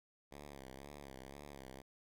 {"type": "tone with vibrato", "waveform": "5% pulse", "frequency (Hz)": 69, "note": "C#2", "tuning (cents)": -7, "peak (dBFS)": -39, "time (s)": [0.31, 1.82], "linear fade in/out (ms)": 10, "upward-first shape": "sine", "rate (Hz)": 2, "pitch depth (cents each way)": 99, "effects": []}